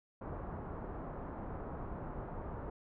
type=low-pass noise; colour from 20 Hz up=pink; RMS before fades=-43 dBFS; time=0.21-2.7 s; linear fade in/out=5 ms; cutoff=1200 Hz; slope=24 dB/octave; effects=none